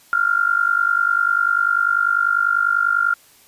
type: tone with amplitude modulation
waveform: sine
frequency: 1396.9 Hz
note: F6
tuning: in tune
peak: -11 dBFS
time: 0.13-3.14 s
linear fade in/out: 0 ms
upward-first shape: sine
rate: 50.1 Hz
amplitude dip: 85%
effects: white hiss -51 dBFS RMS until 3.47 s + resampled to 32000 Hz